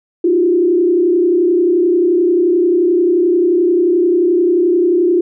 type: tone with frequency modulation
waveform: sine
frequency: 351.5 Hz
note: F4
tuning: 11 cents sharp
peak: -9 dBFS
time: 0.24-5.21 s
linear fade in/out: 5 ms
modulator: 31.4 Hz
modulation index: 0.87
effects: none